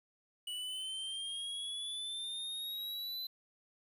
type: exponential sweep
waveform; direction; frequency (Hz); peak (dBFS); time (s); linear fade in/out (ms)
square; up; 2936 to 4037; -39; 0.47-3.27; 5
effects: resampled to 32000 Hz + 11-bit